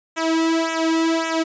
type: tone with flanger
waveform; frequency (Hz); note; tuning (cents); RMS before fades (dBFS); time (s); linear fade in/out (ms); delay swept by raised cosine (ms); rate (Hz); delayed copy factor
sawtooth; 325.9; E4; -20; -20; 0.16-1.44; 20; 0.21 to 1.81; 1.8; -1
effects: resampled to 16000 Hz